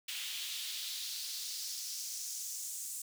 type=noise with high-pass filter sweep; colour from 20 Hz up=pink; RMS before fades=-41 dBFS; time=0.08-3.02 s; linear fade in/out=5 ms; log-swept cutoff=2900 to 7800 Hz; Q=2.3; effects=none